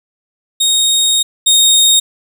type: tone pair in turn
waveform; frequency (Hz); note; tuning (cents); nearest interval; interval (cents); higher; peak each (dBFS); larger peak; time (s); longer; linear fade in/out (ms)
25% pulse; 3729 / 3713; A#7 / A#7; 0 / -8; unison; 8; first; -6 / -3; second; 0.6-1.23 / 1.46-2; first; 10
effects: none